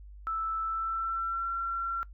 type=tone with pitch glide; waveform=sine; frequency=1318.5 to 1361.8 Hz; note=E6 to F6; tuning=0 to -44 cents; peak=-29 dBFS; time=0.27-2.03 s; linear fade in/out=0 ms; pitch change=+56 cents; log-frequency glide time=0.62-1.5 s; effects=noise-tail reverb RT60 0.1 s tail -20 dB re dry + added 50 Hz sine -45 dBFS peak until 2.13 s